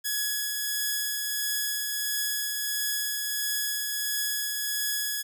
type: tone with tremolo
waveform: 5% pulse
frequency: 1684 Hz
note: G#6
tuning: 24 cents sharp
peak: -15 dBFS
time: 0.04-5.23 s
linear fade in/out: 20 ms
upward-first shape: triangle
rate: 1.5 Hz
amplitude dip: 30%
effects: none